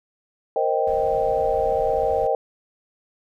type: chord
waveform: sine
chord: C minor seventh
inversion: third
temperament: equal with one note detuned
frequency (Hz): 466.2 / 527.2 / 622.3 / 784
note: Bb4 / C5 / Eb5 / G5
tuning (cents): 0 / +13 / 0 / 0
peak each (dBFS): -24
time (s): 0.56-2.35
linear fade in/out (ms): 2
type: noise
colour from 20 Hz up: brown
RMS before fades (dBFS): -37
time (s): 0.87-2.27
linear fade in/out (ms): 2
effects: none